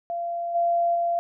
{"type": "tone with level steps", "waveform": "sine", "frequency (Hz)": 687, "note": "F5", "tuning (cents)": -29, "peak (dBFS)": [-26, -19, -21], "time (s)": [0.1, 1.19], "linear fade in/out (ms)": 0, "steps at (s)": [0.54, 0.94], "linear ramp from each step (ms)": 20, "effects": []}